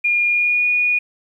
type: tone with pitch glide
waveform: sine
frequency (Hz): 2420 to 2454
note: D#7 to D#7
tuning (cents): -49 to -25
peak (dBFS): -14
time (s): 0.04-0.99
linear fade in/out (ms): 10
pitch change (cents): +24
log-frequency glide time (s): 0.28-0.66
effects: 9-bit